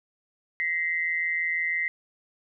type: tone pair together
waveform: sine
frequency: 1900 / 2066 Hz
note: A#6 / C7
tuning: +33 / -22 cents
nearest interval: minor second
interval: 145 cents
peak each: -29 / -26 dBFS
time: 0.6-1.88 s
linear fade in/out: 0 ms
effects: none